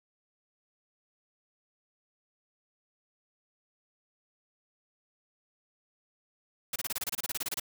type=noise bursts; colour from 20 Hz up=white; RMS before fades=-33 dBFS; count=16; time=6.73-7.599 s; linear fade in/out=5 ms; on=29 ms; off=27 ms; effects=none